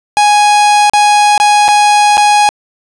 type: tone with dropouts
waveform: 45% pulse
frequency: 830.6 Hz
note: G#5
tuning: in tune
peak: -5 dBFS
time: 0.17-2.49 s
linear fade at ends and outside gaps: 0 ms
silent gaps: 0.897-0.935 / 1.378-1.4 / 1.681-1.686 / 2.171-2.178 s
effects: resampled to 24000 Hz + 7-bit